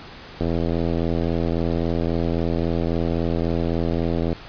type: click train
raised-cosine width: 2 ms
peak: -10 dBFS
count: 329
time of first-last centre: 0.41-4.329 s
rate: 83.7 Hz
effects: pink hiss -40 dBFS RMS until 4.48 s + resampled to 11025 Hz